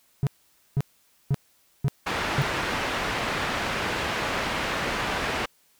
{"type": "tone bursts", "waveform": "triangle", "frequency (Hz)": 138.59, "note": "C#3", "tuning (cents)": 0, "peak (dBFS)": -17, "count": 5, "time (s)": [0.23, 2.42], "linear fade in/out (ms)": 0, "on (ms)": 38, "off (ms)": 500}
{"type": "low-pass noise", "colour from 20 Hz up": "white", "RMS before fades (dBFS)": -28, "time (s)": [2.06, 5.46], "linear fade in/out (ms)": 10, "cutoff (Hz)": 2100, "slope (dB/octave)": 12}
{"effects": ["white hiss -63 dBFS RMS until 5.79 s"]}